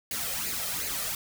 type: noise with flanger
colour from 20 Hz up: white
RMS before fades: -32 dBFS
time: 0.11-1.15 s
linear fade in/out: 2 ms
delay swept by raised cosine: 0.43 to 1.63 ms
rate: 2.7 Hz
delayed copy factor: +0.65
effects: none